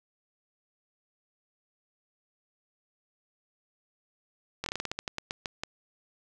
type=slowing click train; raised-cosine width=0.2 ms; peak=-15 dBFS; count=14; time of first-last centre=4.64-5.635 s; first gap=22 ms; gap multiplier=1.19; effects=none